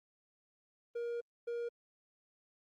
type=tone bursts at uneven times; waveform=triangle; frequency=472.5 Hz; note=A#4; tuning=23 cents sharp; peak=-34 dBFS; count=2; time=0.95-1.21 / 1.47-1.69 s; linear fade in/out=10 ms; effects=Opus 32 kbps